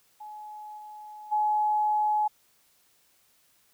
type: tone with level steps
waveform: sine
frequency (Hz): 847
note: G#5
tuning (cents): +34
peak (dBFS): -39 / -41 / -22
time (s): 0.2-2.28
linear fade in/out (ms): 10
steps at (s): 0.77 / 1.31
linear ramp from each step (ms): 20
effects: white hiss -65 dBFS RMS until 3.73 s